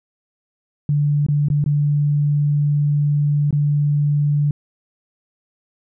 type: tone with dropouts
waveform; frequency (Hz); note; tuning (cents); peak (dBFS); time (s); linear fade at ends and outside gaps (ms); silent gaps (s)
sine; 146.2; D3; -7; -14; 0.89-4.51; 2; 1.265-1.285 / 1.485-1.501 / 1.641-1.661 / 3.508-3.527
effects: none

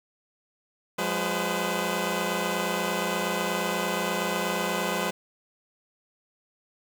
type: tone cluster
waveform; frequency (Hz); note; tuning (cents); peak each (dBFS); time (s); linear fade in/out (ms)
10% pulse; 177.8 / 206.2 / 505; F3 / G#3 / B4; +31 / -12 / +39; -22; 0.98-5.11; 10
effects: 9-bit

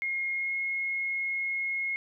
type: tone with pitch glide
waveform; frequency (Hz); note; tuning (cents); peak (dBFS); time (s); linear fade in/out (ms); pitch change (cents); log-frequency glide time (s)
sine; 2146 to 2161; C7 to C#7; +43 to -45; -28; 0.02-1.96; 0; +12; 0.33-0.55
effects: none

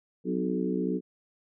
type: harmonic tone with a mistuned harmonic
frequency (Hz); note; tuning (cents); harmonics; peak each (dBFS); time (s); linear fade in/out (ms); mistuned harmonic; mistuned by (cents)
61.74; B1; 0; 3 / 4 / 5 / 6 / 7; -31 / -32 / -33 / -34 / -34; 0.24-1.01; 50; 4; +54
effects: none

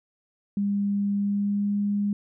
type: tone with pitch glide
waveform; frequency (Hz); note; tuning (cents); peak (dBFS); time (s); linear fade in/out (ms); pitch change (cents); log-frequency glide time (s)
sine; 201.6 to 203.8; G3 to G#3; +49 to -32; -22; 0.57-2.13; 2; +19; 1.15-1.75
effects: none

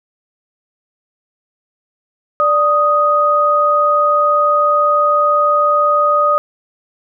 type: tone pair together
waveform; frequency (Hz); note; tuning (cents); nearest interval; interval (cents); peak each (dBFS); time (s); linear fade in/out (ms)
sine; 588 / 1246; D5 / D#6; +2 / +2; octave + minor second; 1300; -15 / -11; 2.4-6.38; 0
effects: none

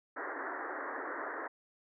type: band-pass noise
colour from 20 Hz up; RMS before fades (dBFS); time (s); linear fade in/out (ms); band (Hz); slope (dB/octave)
white; -40; 0.16-1.48; 10; 270 to 1900; 96
effects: none

